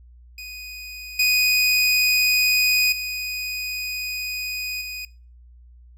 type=tone with level steps; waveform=25% pulse; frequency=2489 Hz; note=D#7; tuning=in tune; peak=-30 / -12 / -22 / -26 dBFS; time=0.38-5.05 s; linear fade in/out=2 ms; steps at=1.19 / 2.92 / 4.81 s; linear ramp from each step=5 ms; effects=noise-tail reverb RT60 0.4 s tail -23 dB re dry + added 60 Hz sine -45 dBFS peak until 5.97 s